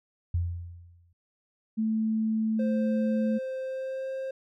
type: tone with exponential decay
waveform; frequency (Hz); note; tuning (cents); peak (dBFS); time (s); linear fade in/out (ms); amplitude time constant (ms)
sine; 86.4; F2; -18; -22; 0.34-1.13; 5; 170
type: tone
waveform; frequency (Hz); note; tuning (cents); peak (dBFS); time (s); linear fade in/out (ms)
sine; 220; A3; 0; -24; 1.77-3.39; 20
type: tone with pitch glide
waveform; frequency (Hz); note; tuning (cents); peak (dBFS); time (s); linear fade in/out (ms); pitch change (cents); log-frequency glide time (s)
triangle; 523.3 to 530.3; C5 to C5; 0 to +23; -29; 2.59-4.31; 5; +23; 3.61-4.1
effects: none